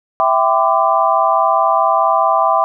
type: chord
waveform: sine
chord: E minor seventh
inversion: none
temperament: equal with one note detuned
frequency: 659.3 / 784 / 1013.2 / 1174.7 Hz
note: E5 / G5 / B5 / D6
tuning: 0 / 0 / +44 / 0 cents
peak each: -16 dBFS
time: 0.2-2.64 s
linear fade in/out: 0 ms
effects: none